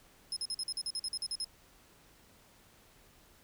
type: tone bursts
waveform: 35% pulse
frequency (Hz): 5150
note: E8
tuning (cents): -41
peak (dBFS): -31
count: 13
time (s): 0.32-1.445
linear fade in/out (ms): 2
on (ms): 45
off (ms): 45
effects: pink hiss -62 dBFS RMS until 3.43 s